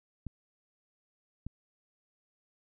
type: clicks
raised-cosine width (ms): 5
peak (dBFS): -26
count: 2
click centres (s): 0.267 / 1.466
effects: none